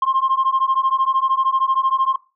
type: beating tone pair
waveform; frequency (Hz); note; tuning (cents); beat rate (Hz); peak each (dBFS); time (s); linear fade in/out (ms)
sine; 1056 / 1069; C6 / C6; +16 / +37; 13; -17; 0.02-2.16; 5
effects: noise-tail reverb RT60 0.3 s tail -20 dB re dry + tanh soft clip ceiling -10 dBFS